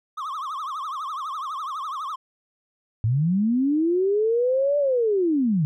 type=tone with vibrato; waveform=triangle; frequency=1164 Hz; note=D6; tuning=16 cents flat; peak=-26 dBFS; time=0.17-2.16 s; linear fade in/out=10 ms; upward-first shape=triangle; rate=12 Hz; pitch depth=220 cents each way
type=linear two-way sweep; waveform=sine; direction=up then down; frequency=103.83 to 587.3 to 142.3 Hz; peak=-18 dBFS; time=3.04-5.65 s; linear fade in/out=0 ms; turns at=4.78 s
effects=none

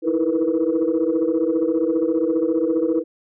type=tone cluster; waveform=sine; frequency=318.8 / 333.7 / 460.5 / 492.9 Hz; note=D#4 / E4 / A#4 / B4; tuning=+42 / +21 / -21 / -3 cents; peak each=-21 / -21 / -25 / -22 dBFS; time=0.02-3.04 s; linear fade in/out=50 ms; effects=tanh soft clip ceiling -10 dBFS

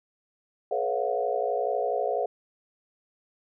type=tone cluster; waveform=sine; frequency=426 / 487.5 / 552 / 675 / 727 Hz; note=G#4 / B4 / C#5 / E5 / F#5; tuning=+44 / -23 / -7 / +41 / -31 cents; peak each=-31 dBFS; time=0.71-2.26 s; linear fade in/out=5 ms; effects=none

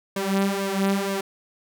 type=tone with flanger; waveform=sawtooth; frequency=196 Hz; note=G3; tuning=in tune; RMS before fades=-24 dBFS; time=0.16-1.21 s; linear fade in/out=5 ms; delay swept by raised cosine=1.8 to 5.2 ms; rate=2.1 Hz; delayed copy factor=+0.75; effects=none

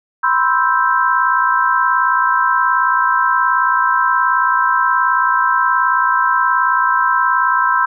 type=chord; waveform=sine; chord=C major seventh; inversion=third; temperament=equal; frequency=987.8 / 1046.5 / 1318.5 / 1568 Hz; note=B5 / C6 / E6 / G6; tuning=0 / 0 / 0 / 0 cents; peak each=-17 dBFS; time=0.23-7.86 s; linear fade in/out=10 ms; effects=none

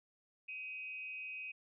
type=tone with amplitude modulation; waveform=sine; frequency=2520 Hz; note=D#7; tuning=21 cents sharp; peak=-39 dBFS; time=0.48-1.52 s; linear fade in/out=10 ms; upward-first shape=sine; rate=226 Hz; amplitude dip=65%; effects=none

